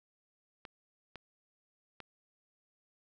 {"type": "clicks", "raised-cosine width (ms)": 0.3, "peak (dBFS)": -29, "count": 3, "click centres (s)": [0.652, 1.157, 2.003], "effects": []}